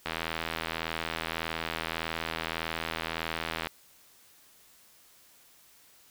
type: click train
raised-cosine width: 0.3 ms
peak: -15 dBFS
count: 296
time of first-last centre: 0.06-3.671 s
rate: 81.7 Hz
effects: white hiss -59 dBFS RMS until 6.1 s